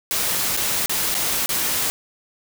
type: noise with dropouts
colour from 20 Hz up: white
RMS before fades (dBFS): -22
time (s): 0.11-1.9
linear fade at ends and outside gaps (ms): 0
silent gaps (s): 0.566-0.573 / 0.86-0.895 / 1.143-1.15 / 1.46-1.492
effects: none